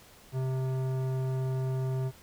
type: tone with tanh clipping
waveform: sine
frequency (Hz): 130.81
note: C3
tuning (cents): 0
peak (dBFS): -30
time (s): 0.32-2.12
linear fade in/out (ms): 50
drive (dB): 15
effects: pink hiss -55 dBFS RMS until 2.22 s

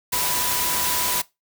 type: tone in noise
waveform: sine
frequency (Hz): 987.8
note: B5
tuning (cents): 0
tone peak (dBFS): -30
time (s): 0.12-1.22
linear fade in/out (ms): 10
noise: white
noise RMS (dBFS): -23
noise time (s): 0.12-1.22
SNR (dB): -10
effects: noise-tail reverb RT60 0.2 s tail -20 dB re dry

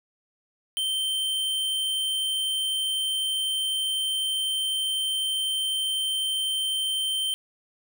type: tone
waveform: square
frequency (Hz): 3114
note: G7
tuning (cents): -12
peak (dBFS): -25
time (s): 0.77-7.34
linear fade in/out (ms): 0
effects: none

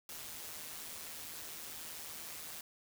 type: noise with amplitude modulation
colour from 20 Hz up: white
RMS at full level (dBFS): -44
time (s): 0.09-2.61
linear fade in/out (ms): 2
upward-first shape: sine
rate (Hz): 158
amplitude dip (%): 55
effects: none

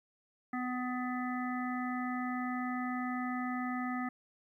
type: harmonic tone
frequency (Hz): 250.4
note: B3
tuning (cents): +24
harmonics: 1 / 3 / 5 / 7 / 8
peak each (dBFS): -35 / -41 / -41 / -46 / -45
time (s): 0.53-4.09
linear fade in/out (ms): 5
effects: 12-bit

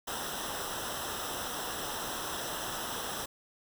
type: noise with comb filter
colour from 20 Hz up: pink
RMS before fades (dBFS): -37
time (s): 0.07-3.26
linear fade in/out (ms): 10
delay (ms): 0.44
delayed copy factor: -0.8
effects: none

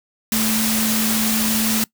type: tone in noise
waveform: sine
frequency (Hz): 220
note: A3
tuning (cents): 0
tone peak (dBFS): -20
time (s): 0.32-1.84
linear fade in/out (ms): 2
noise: white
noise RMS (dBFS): -21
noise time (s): 0.32-1.84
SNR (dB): -2
effects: noise-tail reverb RT60 0.1 s tail -22 dB re dry

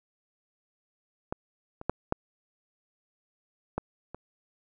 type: clicks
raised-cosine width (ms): 1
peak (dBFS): -17 / -26 / -11 / -11 / -15 / -25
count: 6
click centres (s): 1.325 / 1.814 / 1.896 / 2.124 / 3.78 / 4.146
effects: none

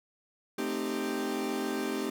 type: chord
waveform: 40% pulse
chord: A half-diminished seventh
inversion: none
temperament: equal with one note detuned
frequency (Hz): 220 / 261.6 / 308.6 / 392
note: A3 / C4 / Eb4 / G4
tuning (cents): 0 / 0 / -14 / 0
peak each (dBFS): -37 / -35 / -36 / -34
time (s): 0.58-2.1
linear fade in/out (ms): 5
effects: none

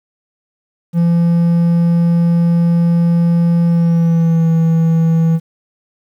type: tone with pitch glide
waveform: triangle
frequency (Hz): 170 to 163.74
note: F3 to E3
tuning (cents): -46 to -11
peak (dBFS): -7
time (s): 0.93-5.4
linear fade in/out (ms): 50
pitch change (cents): -65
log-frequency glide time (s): 3.65-4.49
effects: 8-bit

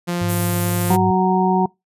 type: tone with pitch glide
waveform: sawtooth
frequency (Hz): 174.61 to 176.03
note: F3 to F3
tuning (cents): 0 to +14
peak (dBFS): -16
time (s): 0.07-0.97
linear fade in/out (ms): 20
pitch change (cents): +14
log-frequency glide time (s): 0.48-0.86
type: tone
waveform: sine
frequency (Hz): 103.2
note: G#2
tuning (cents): -10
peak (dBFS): -21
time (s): 0.21-1.11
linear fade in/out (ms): 5
type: band-stop noise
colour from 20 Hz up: white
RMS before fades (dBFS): -27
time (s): 0.28-0.97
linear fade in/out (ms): 20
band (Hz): 600 to 7300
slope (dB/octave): 24
type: harmonic tone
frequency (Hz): 185.9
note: F#3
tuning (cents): +8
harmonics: 1 / 2 / 4 / 5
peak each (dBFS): -17 / -20 / -20 / -20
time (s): 0.9-1.66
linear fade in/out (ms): 5
effects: noise-tail reverb RT60 0.2 s tail -25 dB re dry + resampled to 32000 Hz

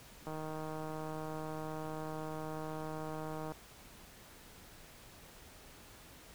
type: click train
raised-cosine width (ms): 1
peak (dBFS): -29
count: 508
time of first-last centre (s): 0.27-3.52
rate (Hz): 156
effects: pink hiss -56 dBFS RMS until 6.34 s

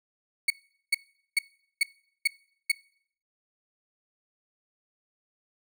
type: tone bursts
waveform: 35% pulse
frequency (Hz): 2217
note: C#7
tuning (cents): 0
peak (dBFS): -18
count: 6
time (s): 0.48-2.718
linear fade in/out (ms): 5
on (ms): 23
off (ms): 420
effects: noise-tail reverb RT60 0.6 s tail -23 dB re dry

